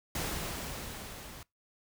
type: noise with level ramp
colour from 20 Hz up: pink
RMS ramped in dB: -34 to -48 dBFS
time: 0.15-1.43 s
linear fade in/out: 2 ms
effects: noise-tail reverb RT60 0.2 s tail -24 dB re dry